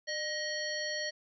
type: harmonic tone with a mistuned harmonic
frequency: 629 Hz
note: D#5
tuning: 19 cents sharp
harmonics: 1 / 3 / 5 / 7 / 9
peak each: -39 / -37 / -45 / -38 / -44 dBFS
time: 0.07-1.11 s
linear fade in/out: 20 ms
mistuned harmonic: 1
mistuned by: -70 cents
effects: none